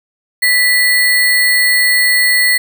sine tone with sample-and-hold, 1972 Hz, B6, 3 cents flat, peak -8 dBFS, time 0.42-2.58 s, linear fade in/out 10 ms, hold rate 6300 Hz, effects none

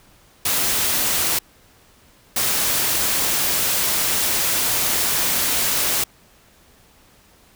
white noise bursts at uneven times, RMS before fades -20 dBFS, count 2, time 0.45-1.39 / 2.36-6.04 s, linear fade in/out 5 ms, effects pink hiss -53 dBFS RMS until 7.55 s

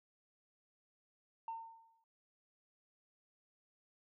sine tone with exponential decay, 908 Hz, A#5, 46 cents flat, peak -37 dBFS, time 1.48-2.04 s, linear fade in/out 2 ms, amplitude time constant 120 ms, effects tanh soft clip ceiling -36 dBFS

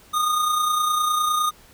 square tone with amplitude modulation, 1229 Hz, D#6, 22 cents flat, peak -18 dBFS, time 0.13-1.51 s, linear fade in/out 20 ms, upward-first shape sine, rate 29.8 Hz, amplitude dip 40%, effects pink hiss -51 dBFS RMS until 1.73 s

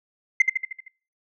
sine tone with echo, 2077 Hz, C7, 13 cents flat, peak -9 dBFS, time 0.4-0.42 s, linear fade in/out 5 ms, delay 77 ms, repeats 6, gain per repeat -5 dB, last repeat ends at 0.882 s, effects noise-tail reverb RT60 0.4 s tail -23 dB re dry + tanh soft clip ceiling -10 dBFS

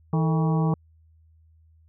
harmonic tone with a mistuned harmonic, 160.6 Hz, E3, 45 cents flat, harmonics 1 / 2 / 3 / 4 / 5 / 6 / 7, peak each -20 / -32 / -32 / -39 / -34 / -37 / -37 dBFS, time 0.13-0.74 s, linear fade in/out 2 ms, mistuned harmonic 3, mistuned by -120 cents, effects added 80 Hz sine -54 dBFS peak until 1.88 s

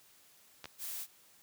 clicks, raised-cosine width 0.2 ms, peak -26 dBFS, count 2, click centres 0.643 / 0.656 s
blue noise, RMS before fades -41 dBFS, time 0.78-1.07 s, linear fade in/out 50 ms
effects white hiss -63 dBFS RMS until 1.42 s + high-pass 60 Hz 12 dB/octave

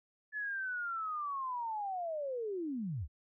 sine linear sweep, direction down, 1730 to 57.4 Hz, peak -35 dBFS, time 0.32-3.08 s, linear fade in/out 50 ms, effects none

